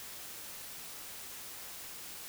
silence, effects white hiss -46 dBFS RMS until 2.28 s

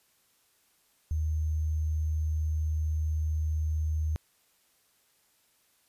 sine tone with sample-and-hold, 77.78 Hz, D#2, in tune, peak -26 dBFS, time 1.11-4.16 s, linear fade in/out 0 ms, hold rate 6300 Hz, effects white hiss -68 dBFS RMS until 5.88 s + resampled to 32000 Hz

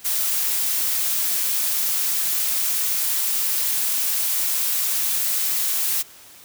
blue noise, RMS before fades -22 dBFS, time 0.04-6.03 s, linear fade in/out 20 ms, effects white hiss -46 dBFS RMS until 6.44 s

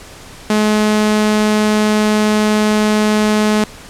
sawtooth tone, 212.8 Hz, G#3, 42 cents sharp, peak -7 dBFS, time 0.5-3.64 s, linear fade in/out 2 ms, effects pink hiss -36 dBFS RMS until 3.89 s + low-pass 10000 Hz 12 dB/octave

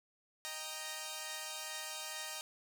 5% pulse chord, Eb major, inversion none, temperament equal, 622.3 / 784 / 932.3 Hz, Eb5 / G5 / Bb5, 0 / 0 / 0 cents, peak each -34 / -36 / -33 dBFS, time 0.45-2.41 s, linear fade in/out 0 ms, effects none

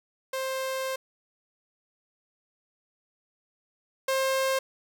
sawtooth tone pair in turn, 527 / 531.3 Hz, C5 / C5, +12 / +26 cents, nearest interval unison, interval 14 cents, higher second, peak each -25 / -20 dBFS, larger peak second, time 0.33-0.96 / 4.08-4.59 s, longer first, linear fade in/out 5 ms, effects none

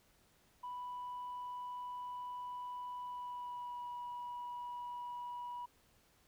sine tone with pitch glide, 987.8 to 973.1 Hz, B5 to B5, 0 to -26 cents, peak -40 dBFS, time 0.63-5.66 s, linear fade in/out 10 ms, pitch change -26 cents, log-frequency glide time 3.03-3.85 s, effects tanh soft clip ceiling -39 dBFS + pink hiss -70 dBFS RMS until 6.27 s

